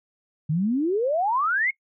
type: exponential sweep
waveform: sine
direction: up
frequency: 144.8 to 2217 Hz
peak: -20 dBFS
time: 0.49-1.71 s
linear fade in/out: 10 ms
effects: noise-tail reverb RT60 0.1 s tail -22 dB re dry